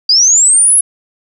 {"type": "linear sweep", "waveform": "sine", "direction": "up", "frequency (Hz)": [4699, 10860], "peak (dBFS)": -5, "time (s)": [0.09, 0.81], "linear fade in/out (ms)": 5, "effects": []}